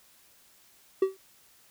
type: tone with exponential decay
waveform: triangle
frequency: 383.3 Hz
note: G4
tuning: 39 cents flat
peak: -15 dBFS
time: 1.02-1.17 s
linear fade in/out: 5 ms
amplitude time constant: 31 ms
effects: white hiss -60 dBFS RMS until 1.7 s